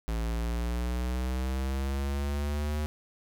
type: exponential sweep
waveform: square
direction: up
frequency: 55.4 to 76 Hz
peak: -29 dBFS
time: 0.08-2.86 s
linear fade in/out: 0 ms
effects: none

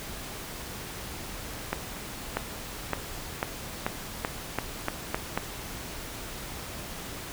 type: accelerating click train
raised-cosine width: 0.5 ms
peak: -11 dBFS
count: 10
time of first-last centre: 1.73-5.375 s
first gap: 640 ms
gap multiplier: 0.88
effects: pink hiss -39 dBFS RMS until 7.32 s

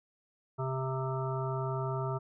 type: harmonic tone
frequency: 131.8 Hz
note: C3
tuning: 13 cents sharp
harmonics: 1 / 3 / 5 / 7 / 9 / 10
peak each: -33 / -38 / -40 / -41 / -43 / -43 dBFS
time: 0.58-2.19 s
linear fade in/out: 20 ms
effects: none

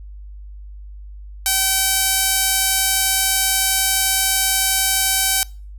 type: tone with band-pass filter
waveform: sawtooth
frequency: 769 Hz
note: G5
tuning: 33 cents flat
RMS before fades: -18 dBFS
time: 1.46-5.43 s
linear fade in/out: 0 ms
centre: 11000 Hz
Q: 0.8
effects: noise-tail reverb RT60 0.4 s tail -25 dB re dry + added 50 Hz sine -33 dBFS peak until 5.78 s

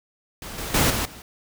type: noise with level steps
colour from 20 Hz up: pink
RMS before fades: -36 / -31 / -19 / -25 / -42 dBFS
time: 0.42-1.22 s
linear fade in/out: 2 ms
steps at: 0.58 / 0.74 / 0.9 / 1.05 s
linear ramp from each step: 5 ms
effects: none

